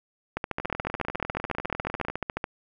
two click trains, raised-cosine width 0.5 ms, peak -16 / -13 dBFS, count 31 / 30, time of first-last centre 0.6-2.1 / 0.37-2.441 s, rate 20 / 14 Hz, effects none

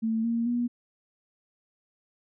sine tone with pitch steps, 223.6 / 232 / 240.8 Hz, A3 / A#3 / B3, +28 / -8 / -44 cents, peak -24 dBFS, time 0.02-0.68 s, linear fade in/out 20 ms, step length 220 ms, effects none

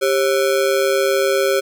square ring-modulated tone, 468.8 Hz, A#4, 10 cents sharp, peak -12 dBFS, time 0.01-1.61 s, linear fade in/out 20 ms, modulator 73.7 Hz, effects none

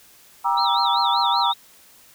sine chord, E half-diminished seventh, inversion first, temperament just, 791.1 / 949.3 / 1186.7 / 1318.5 Hz, G5 / Bb5 / D6 / E6, +16 / +31 / +18 / 0 cents, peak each -24 / -20 / -26 / -26 dBFS, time 0.44-1.53 s, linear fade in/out 20 ms
sine tone with vibrato, 3801 Hz, A#7, 33 cents sharp, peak -23 dBFS, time 0.57-1.54 s, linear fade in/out 10 ms, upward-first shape sine, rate 5.2 Hz, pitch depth 180 cents each way
effects white hiss -51 dBFS RMS until 2.14 s

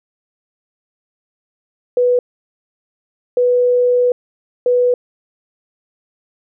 sine tone bursts at uneven times, 492.6 Hz, B4, 5 cents flat, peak -10 dBFS, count 3, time 1.97-2.19 / 3.37-4.12 / 4.66-4.94 s, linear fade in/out 2 ms, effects none

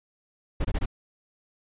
brown noise bursts, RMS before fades -24 dBFS, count 4, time 0.6-0.858 s, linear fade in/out 10 ms, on 48 ms, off 22 ms, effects resampled to 8000 Hz

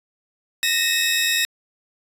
sawtooth tone cluster, 1844 / 1933 / 2590 / 3768 Hz, A#6 / B6 / E7 / A#7, -19 / -38 / -31 / +18 cents, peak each -20 / -26 / -20 / -19 dBFS, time 0.63-1.45 s, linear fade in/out 0 ms, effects resampled to 32000 Hz

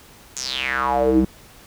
square tone with band-pass filter sweep, 65.1 Hz, C2, 8 cents flat, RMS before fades -20 dBFS, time 0.36-1.25 s, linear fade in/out 5 ms, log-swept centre 7100 to 240 Hz, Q 6.2, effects pink hiss -47 dBFS RMS until 1.66 s

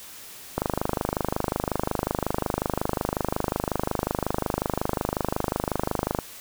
click train, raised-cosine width 1 ms, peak -9 dBFS, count 144, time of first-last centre 0.58-6.188 s, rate 25.5 Hz, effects white hiss -43 dBFS RMS until 6.4 s

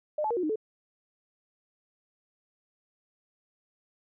sine tone with pitch steps, 605 / 862 / 471.4 / 361.5 / 307.5 / 435.5 Hz, D#5 / A5 / A#4 / F#4 / D#4 / A4, -49 / -36 / +19 / -40 / -20 / -18 cents, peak -26 dBFS, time 0.18-0.558 s, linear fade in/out 5 ms, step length 63 ms, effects none

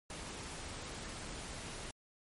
pink noise, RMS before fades -45 dBFS, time 0.1-1.91 s, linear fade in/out 2 ms, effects MP3 48 kbps

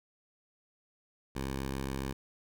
10% pulse tone, 67.2 Hz, C2, 47 cents sharp, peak -26 dBFS, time 1.35-2.13 s, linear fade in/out 10 ms, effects none

